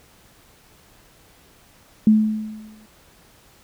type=tone with exponential decay; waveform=sine; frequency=215.9 Hz; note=A3; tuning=33 cents flat; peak=-8 dBFS; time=2.07-2.86 s; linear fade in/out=2 ms; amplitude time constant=170 ms; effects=pink hiss -53 dBFS RMS until 3.63 s